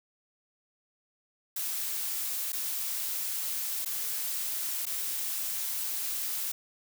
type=noise with dropouts; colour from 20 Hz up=blue; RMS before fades=-33 dBFS; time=1.56-6.52 s; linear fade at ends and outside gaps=5 ms; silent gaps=2.522-2.529 / 3.849-3.858 / 4.856-4.865 s; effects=none